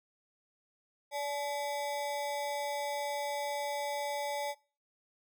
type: ring-modulated tone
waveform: square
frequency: 716 Hz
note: F5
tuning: 43 cents sharp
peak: -31 dBFS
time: 1.11-4.55 s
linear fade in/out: 50 ms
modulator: 139 Hz
effects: noise-tail reverb RT60 0.4 s tail -24 dB re dry